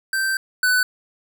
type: tone pair in turn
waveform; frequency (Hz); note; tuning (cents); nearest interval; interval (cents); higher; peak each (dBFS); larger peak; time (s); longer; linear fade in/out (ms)
square; 1559 / 1498.2; G6 / F#6; -10 / +21; minor second; 69; first; -20 / -16; second; 0.13-0.37 / 0.63-0.83; first; 2
effects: none